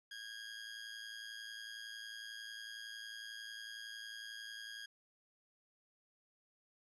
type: tone with amplitude modulation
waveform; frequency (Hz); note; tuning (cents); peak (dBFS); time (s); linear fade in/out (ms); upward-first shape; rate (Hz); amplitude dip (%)
20% pulse; 1634; G#6; -29; -39; 0.11-4.86; 5; sine; 111; 60
effects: resampled to 24000 Hz